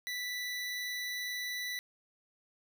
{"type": "tone", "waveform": "25% pulse", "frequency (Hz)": 1975.5, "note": "B6", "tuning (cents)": 0, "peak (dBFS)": -32, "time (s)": [0.07, 1.79], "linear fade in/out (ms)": 0, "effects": []}